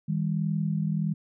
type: tone pair together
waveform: sine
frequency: 159.4 / 200.8 Hz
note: D#3 / G3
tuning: +42 / +42 cents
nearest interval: major third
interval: 400 cents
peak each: -26 / -29 dBFS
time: 0.08-1.14 s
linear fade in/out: 10 ms
effects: none